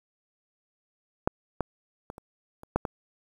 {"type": "clicks", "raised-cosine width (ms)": 1, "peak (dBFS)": [-8, -12, -23, -29, -30, -9, -15], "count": 7, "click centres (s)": [1.275, 1.607, 2.101, 2.181, 2.634, 2.76, 2.852], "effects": ["8-bit"]}